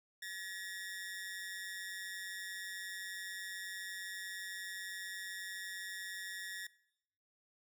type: ring-modulated tone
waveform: sawtooth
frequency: 1808 Hz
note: A6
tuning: 47 cents sharp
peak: -36 dBFS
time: 0.22-6.67 s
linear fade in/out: 5 ms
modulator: 94.3 Hz
effects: noise-tail reverb RT60 0.8 s tail -21 dB re dry